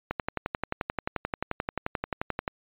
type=click train; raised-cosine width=0.5 ms; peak=-13 dBFS; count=28; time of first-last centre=0.11-2.478 s; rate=11.4 Hz; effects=resampled to 8000 Hz